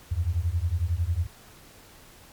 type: beating tone pair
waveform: sine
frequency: 80.1 / 91.1 Hz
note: E2 / F#2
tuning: -49 / -26 cents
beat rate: 11 Hz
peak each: -26 dBFS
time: 0.11-1.27 s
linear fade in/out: 10 ms
effects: pink hiss -51 dBFS RMS until 2.32 s + MP3 96 kbps